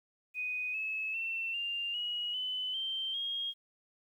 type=tone with pitch steps; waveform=sine; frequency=2493 / 2590 / 2691 / 2795 / 2904 / 3017 / 3134 / 3256 Hz; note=D#7 / E7 / E7 / F7 / F#7 / F#7 / G7 / G#7; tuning=+3 / -31 / +35 / +1 / -33 / +33 / -1 / -35 cents; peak=-33 dBFS; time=0.34-3.54 s; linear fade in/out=50 ms; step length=400 ms; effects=11-bit